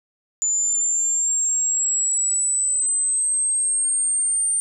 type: linear sweep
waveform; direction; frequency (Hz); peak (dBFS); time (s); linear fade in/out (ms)
sine; up; 7040 to 8870; -18; 0.42-4.6; 0
effects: none